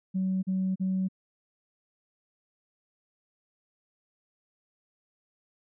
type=tone bursts; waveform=sine; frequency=188.3 Hz; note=F#3; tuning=31 cents sharp; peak=-24 dBFS; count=3; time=0.14-1.086 s; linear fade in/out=20 ms; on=290 ms; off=38 ms; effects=tanh soft clip ceiling -21 dBFS